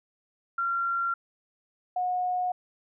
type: tone pair in turn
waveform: sine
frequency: 1375 / 726.5 Hz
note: F6 / F#5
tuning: -27 / -32 cents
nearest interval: major seventh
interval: 1105 cents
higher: first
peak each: -25 dBFS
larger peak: neither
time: 0.58-1.14 / 1.96-2.52 s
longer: neither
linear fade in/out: 5 ms
effects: none